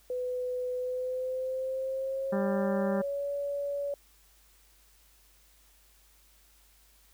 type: tone with pitch glide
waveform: sine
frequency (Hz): 500 to 567.8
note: B4 to C#5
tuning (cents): +21 to +41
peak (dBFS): -30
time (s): 0.1-3.94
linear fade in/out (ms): 2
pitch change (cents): +220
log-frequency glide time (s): 0.75-3.31
type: harmonic tone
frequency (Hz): 198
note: G3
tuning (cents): +18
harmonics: 1 / 2 / 3 / 4 / 5 / 6 / 7 / 8 / 9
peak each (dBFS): -29 / -35 / -39 / -41 / -43 / -45 / -46 / -47 / -48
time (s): 2.32-3.02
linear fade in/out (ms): 10
effects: added 50 Hz sine -63 dBFS peak until 7.13 s + white hiss -63 dBFS RMS until 7.13 s